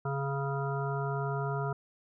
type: harmonic tone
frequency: 138.59 Hz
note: C#3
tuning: in tune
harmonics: 1 / 3 / 5 / 7 / 9 / 10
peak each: -32 / -37 / -39 / -40 / -42 / -42 dBFS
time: 0.05-1.73 s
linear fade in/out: 5 ms
effects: none